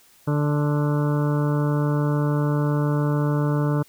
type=harmonic tone with a mistuned harmonic; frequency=147 Hz; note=D3; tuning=2 cents sharp; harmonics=1 / 2 / 3 / 4 / 6 / 7 / 8 / 9 / 10; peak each=-20 / -26 / -30 / -32 / -36 / -37 / -38 / -39 / -40 dBFS; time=0.27-3.83 s; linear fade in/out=10 ms; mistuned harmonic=7; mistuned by=+24 cents; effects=white hiss -55 dBFS RMS until 3.88 s